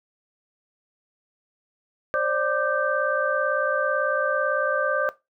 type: tone cluster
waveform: sine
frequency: 535 / 593 / 1188 / 1558 Hz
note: C5 / D5 / D6 / G6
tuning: +38 / +17 / +20 / -11 cents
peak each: -26 dBFS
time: 2.14-5.09 s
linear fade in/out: 0 ms
effects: noise-tail reverb RT60 0.2 s tail -17 dB re dry